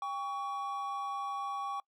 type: tone pair together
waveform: triangle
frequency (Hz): 798.5 / 1124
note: G5 / C#6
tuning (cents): +32 / +24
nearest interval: tritone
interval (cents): 592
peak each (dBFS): -37 / -34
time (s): 0.02-1.8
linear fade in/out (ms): 2
effects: noise-tail reverb RT60 0.1 s tail -24 dB re dry